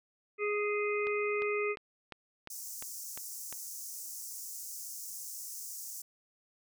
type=harmonic tone; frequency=415.3 Hz; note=G#4; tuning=in tune; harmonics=1 / 3 / 5 / 6; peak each=-31 / -39 / -38 / -38 dBFS; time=0.38-1.76 s; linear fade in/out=50 ms
type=click train; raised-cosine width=0.3 ms; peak=-27 dBFS; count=8; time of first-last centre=1.07-3.526 s; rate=2.85 Hz
type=high-pass noise; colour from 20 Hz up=pink; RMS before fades=-43 dBFS; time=2.5-6.02 s; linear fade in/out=5 ms; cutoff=5600 Hz; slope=48 dB/octave
effects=none